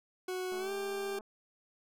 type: tone with pitch glide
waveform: 40% pulse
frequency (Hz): 368.7 to 395.2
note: F#4 to G4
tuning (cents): -6 to +14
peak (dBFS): -34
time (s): 0.28-1.19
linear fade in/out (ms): 5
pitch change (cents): +120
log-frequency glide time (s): 0.58-0.71
type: click train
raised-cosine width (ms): 1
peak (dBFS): -38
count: 149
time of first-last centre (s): 0.52-1.208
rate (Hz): 215
effects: none